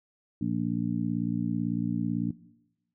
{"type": "harmonic tone", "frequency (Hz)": 58, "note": "A#1", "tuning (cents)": -8, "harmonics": [2, 3, 4, 5], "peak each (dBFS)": [-35, -31, -30, -32], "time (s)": [0.41, 2.31], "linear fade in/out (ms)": 5, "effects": ["noise-tail reverb RT60 1.0 s tail -20 dB re dry"]}